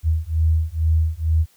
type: beating tone pair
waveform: sine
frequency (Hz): 78.9 / 81.1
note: D#2 / E2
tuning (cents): +25 / -28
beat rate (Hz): 2.2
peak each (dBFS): -19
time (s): 0.03-1.46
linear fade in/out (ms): 50
effects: white hiss -57 dBFS RMS until 1.56 s

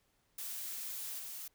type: noise with level steps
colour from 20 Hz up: blue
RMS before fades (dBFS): -42 / -45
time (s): 0.38-1.48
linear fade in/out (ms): 5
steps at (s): 1.19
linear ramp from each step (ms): 5
effects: pink hiss -75 dBFS RMS until 1.54 s

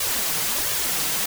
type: noise with flanger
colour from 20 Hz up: white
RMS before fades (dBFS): -24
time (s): 0-1.26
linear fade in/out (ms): 5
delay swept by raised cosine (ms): 1.7 to 6.6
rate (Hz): 1.4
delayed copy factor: +0.85
effects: none

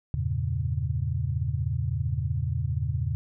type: chord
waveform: sine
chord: E diminished seventh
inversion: none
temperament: equal with one note detuned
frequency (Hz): 82.41 / 98 / 115.07 / 138.59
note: E2 / G2 / Bb2 / Db3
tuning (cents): 0 / 0 / -22 / 0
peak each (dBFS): -30 / -33 / -30 / -30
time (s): 0.14-3.15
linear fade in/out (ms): 0
effects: none

